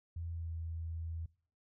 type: tone with pitch glide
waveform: sine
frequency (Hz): 84 to 82.18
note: E2 to E2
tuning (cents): +33 to -5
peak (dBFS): -38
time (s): 0.16-1.26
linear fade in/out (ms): 5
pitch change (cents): -38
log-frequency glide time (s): 0.31-0.51
effects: noise-tail reverb RT60 0.5 s tail -22 dB re dry